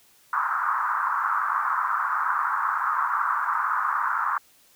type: band-pass noise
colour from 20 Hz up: white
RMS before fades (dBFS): -25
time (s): 0.33-4.38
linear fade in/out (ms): 2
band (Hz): 990 to 1400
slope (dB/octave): 48
effects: white hiss -58 dBFS RMS until 4.75 s